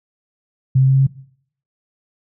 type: tone with pitch steps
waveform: sine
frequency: 131.7 / 132.62 / 133.54 / 134.47 / 135.4 Hz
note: C3 / C3 / C3 / C3 / C#3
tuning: +12 / +24 / +36 / +48 / -40 cents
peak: -9 dBFS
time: 0.75-1.07 s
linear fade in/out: 10 ms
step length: 64 ms
effects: noise-tail reverb RT60 0.6 s tail -18 dB re dry